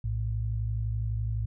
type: tone pair together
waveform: sine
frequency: 58.19 / 110.1 Hz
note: A#1 / A2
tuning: -2 / +2 cents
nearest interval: major seventh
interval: 1104 cents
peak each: -31 / -29 dBFS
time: 0.04-1.46 s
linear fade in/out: 5 ms
effects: none

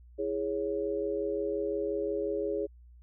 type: chord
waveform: sine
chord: C# minor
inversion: first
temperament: equal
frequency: 329.6 / 415.3 / 554.4 Hz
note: E4 / G#4 / C#5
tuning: 0 / 0 / 0 cents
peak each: -36 / -31 / -35 dBFS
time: 0.18-2.67 s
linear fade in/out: 20 ms
effects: added 60 Hz sine -51 dBFS peak until 3.02 s

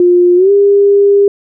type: tone with pitch glide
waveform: sine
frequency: 354.2 to 402.2 Hz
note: F4 to G4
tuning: +24 to +44 cents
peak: -4 dBFS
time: 0-1.28 s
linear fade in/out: 2 ms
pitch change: +220 cents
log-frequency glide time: 0.36-0.51 s
effects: none

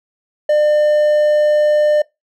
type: tone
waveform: triangle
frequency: 600 Hz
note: D5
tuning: 37 cents sharp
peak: -8 dBFS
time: 0.49-2.02 s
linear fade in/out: 5 ms
effects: noise-tail reverb RT60 0.2 s tail -23 dB re dry

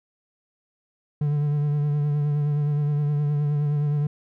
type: tone with vibrato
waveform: triangle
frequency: 146.83 Hz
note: D3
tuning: in tune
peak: -18 dBFS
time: 1.21-4.07 s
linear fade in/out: 5 ms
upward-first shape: triangle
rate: 9.6 Hz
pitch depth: 36 cents each way
effects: none

